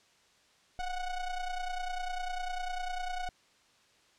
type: ring-modulated tone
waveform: square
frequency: 370 Hz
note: F#4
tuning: in tune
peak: -31 dBFS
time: 0.79-3.29 s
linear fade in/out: 0 ms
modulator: 355 Hz
effects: white hiss -65 dBFS RMS until 4.18 s + low-pass 6000 Hz 12 dB/octave